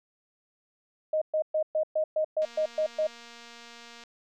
sine tone bursts, 622.3 Hz, D#5, in tune, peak -23 dBFS, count 10, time 1.13-3.07 s, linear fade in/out 5 ms, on 86 ms, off 120 ms
click train, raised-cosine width 0.2 ms, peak -31 dBFS, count 381, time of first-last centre 2.42-4.037 s, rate 235 Hz
effects none

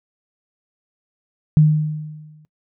sine tone with exponential decay, 153.2 Hz, D#3, 27 cents flat, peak -6 dBFS, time 1.57-2.45 s, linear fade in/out 0 ms, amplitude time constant 190 ms, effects noise-tail reverb RT60 0.1 s tail -20 dB re dry

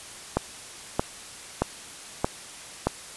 click train, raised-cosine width 1 ms, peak -7 dBFS, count 5, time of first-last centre 0.37-2.87 s, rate 1.6 Hz, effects white hiss -42 dBFS RMS until 3.16 s + resampled to 24000 Hz

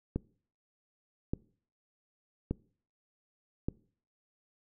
click train, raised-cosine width 3 ms, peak -18 dBFS, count 4, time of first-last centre 0.16-3.685 s, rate 0.851 Hz, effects noise-tail reverb RT60 0.5 s tail -23 dB re dry

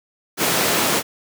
pink high-pass noise, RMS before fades -19 dBFS, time 0.37-1.03 s, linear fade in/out 50 ms, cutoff 230 Hz, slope 12 dB/octave, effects none

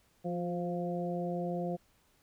harmonic tone with a mistuned harmonic, 174.61 Hz, F3, in tune, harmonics 1 / 2 / 3 / 4, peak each -35 / -39 / -38 / -40 dBFS, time 0.24-1.77 s, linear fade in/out 20 ms, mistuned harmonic 2, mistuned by +27 cents, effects pink hiss -69 dBFS RMS until 2.22 s

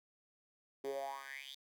10% pulse tone with high-pass filter sweep, 136.6 Hz, C#3, 25 cents flat, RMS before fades -44 dBFS, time 0.84-1.55 s, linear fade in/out 5 ms, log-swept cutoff 350 to 3900 Hz, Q 6.9, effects none

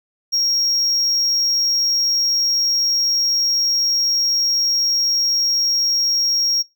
triangle tone, 5588 Hz, F8, in tune, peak -14 dBFS, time 0.32-6.63 s, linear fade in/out 20 ms, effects noise-tail reverb RT60 0.2 s tail -22 dB re dry

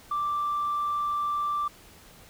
sine tone, 1174.7 Hz, D6, in tune, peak -24 dBFS, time 0.11-1.68 s, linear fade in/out 5 ms, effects tanh soft clip ceiling -22 dBFS + pink hiss -52 dBFS RMS until 2.29 s

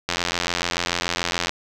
click train, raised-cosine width 0.2 ms, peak -4 dBFS, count 123, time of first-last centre 0.09-1.494 s, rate 86.9 Hz, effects none

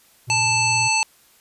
triangle tone with vibrato, 116.54 Hz, A#2, in tune, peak -26 dBFS, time 0.27-0.89 s, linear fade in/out 20 ms, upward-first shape triangle, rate 19 Hz, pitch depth 140 cents each way
harmonic tone, 880 Hz, A5, in tune, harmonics 1 / 3 / 5 / 7 / 9, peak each -22 / -20 / -25 / -26 / -26 dBFS, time 0.3-1.03 s, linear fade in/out 0 ms
effects white hiss -55 dBFS RMS until 1.4 s + resampled to 32000 Hz

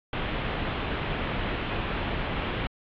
pink low-pass noise, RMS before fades -30 dBFS, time 0.13-2.67 s, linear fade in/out 2 ms, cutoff 3400 Hz, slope 48 dB/octave, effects AAC 64 kbps

